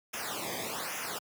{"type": "noise with flanger", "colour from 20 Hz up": "pink", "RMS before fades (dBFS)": -37, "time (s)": [0.13, 1.19], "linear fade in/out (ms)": 10, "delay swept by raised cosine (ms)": [0.23, 0.73], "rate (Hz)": 1.2, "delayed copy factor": -0.9, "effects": ["high-pass 100 Hz 12 dB/octave"]}